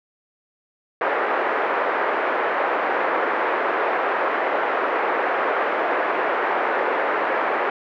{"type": "band-pass noise", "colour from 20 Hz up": "pink", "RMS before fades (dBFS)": -22, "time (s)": [1.01, 7.7], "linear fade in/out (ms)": 2, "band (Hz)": [410, 1900], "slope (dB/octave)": 24, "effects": []}